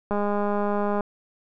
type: click train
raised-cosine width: 1 ms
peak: -13 dBFS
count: 185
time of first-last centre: 0.11-1.008 s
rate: 205 Hz
effects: none